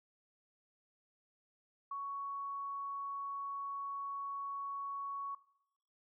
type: tone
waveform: sine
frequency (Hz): 1115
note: C#6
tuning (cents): +10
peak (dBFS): -38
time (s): 1.91-5.35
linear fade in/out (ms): 5
effects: noise-tail reverb RT60 0.8 s tail -19 dB re dry